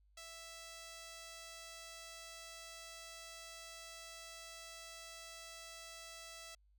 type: tone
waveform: 5% pulse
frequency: 660 Hz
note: E5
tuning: 2 cents sharp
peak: -39 dBFS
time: 0.17-6.55 s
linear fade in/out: 5 ms
effects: added 50 Hz sine -67 dBFS peak until 6.78 s